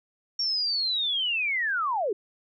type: linear sweep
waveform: sine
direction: down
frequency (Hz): 5560 to 361.2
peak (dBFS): -24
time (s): 0.39-2.13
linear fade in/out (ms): 5
effects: none